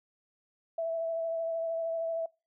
sine tone with vibrato, 659 Hz, E5, 1 cent flat, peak -29 dBFS, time 0.78-2.26 s, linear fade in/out 5 ms, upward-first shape sine, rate 13 Hz, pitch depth 15 cents each way, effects noise-tail reverb RT60 0.3 s tail -26 dB re dry

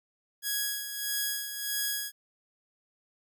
5% pulse tone with tremolo, 1661.2 Hz, G#6, in tune, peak -17 dBFS, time 0.42-2.12 s, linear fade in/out 50 ms, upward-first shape sine, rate 1.6 Hz, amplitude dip 60%, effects none

